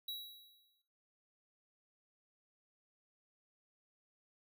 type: tone with exponential decay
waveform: square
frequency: 3882 Hz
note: B7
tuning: 31 cents flat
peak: -39 dBFS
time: 0.08-0.82 s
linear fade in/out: 5 ms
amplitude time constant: 160 ms
effects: noise-tail reverb RT60 0.8 s tail -19 dB re dry